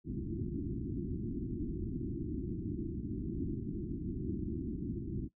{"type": "low-pass noise", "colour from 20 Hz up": "white", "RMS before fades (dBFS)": -38, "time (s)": [0.04, 5.29], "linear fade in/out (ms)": 50, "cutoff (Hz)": 360, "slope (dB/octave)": 96, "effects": ["noise-tail reverb RT60 0.1 s tail -17 dB re dry"]}